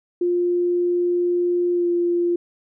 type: tone with pitch glide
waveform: sine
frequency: 352 to 347.4 Hz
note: F4 to F4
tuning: +14 to -9 cents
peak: -17 dBFS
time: 0.21-2.36 s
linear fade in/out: 5 ms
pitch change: -23 cents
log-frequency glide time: 1.73-1.87 s
effects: none